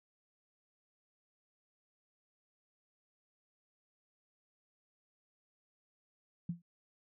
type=tone with exponential decay; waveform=sine; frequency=171.5 Hz; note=F3; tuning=31 cents flat; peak=-31 dBFS; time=6.49-6.62 s; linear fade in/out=5 ms; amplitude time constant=28 ms; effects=none